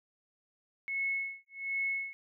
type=tone with tremolo; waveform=sine; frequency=2191 Hz; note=C#7; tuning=21 cents flat; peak=-29 dBFS; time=0.88-2.13 s; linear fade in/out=0 ms; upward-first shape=sine; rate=1.3 Hz; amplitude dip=100%; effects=none